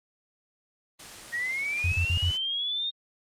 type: noise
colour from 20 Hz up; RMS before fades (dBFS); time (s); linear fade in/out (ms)
white; -41; 0.99-2.37; 10
type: linear sweep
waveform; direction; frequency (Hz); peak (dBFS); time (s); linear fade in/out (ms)
sine; up; 1864.7 to 3700; -27; 1.32-2.91; 20
type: tone bursts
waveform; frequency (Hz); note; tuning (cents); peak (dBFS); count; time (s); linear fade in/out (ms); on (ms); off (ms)
sine; 87.31; F2; 0; -23; 4; 1.84-2.306; 5; 82; 46
effects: low-pass 8000 Hz 12 dB/octave + Opus 24 kbps